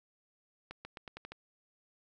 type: accelerating click train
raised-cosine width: 0.3 ms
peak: -28 dBFS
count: 7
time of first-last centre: 0.71-1.32 s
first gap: 140 ms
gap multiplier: 0.87
effects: none